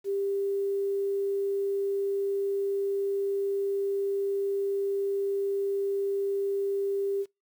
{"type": "tone with quantisation", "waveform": "sine", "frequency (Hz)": 396.5, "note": "G4", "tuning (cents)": 20, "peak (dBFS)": -26, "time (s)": [0.04, 7.26], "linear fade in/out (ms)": 50, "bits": 9, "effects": ["noise-tail reverb RT60 0.2 s tail -23 dB re dry"]}